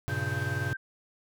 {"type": "chord", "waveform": "square", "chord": "G diminished", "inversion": "none", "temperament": "equal with one note detuned", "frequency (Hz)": [98, 118.17, 138.59], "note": ["G2", "Bb2", "Db3"], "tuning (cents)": [0, 24, 0], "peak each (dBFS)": -35, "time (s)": [0.08, 0.73], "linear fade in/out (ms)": 0}
{"type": "tone", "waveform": "sine", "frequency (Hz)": 1568, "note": "G6", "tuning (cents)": 0, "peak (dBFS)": -34, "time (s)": [0.09, 0.77], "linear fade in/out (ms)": 10}
{"effects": []}